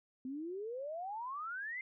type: exponential sweep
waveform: sine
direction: up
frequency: 251.2 to 2121 Hz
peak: -39 dBFS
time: 0.25-1.81 s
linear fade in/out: 2 ms
effects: none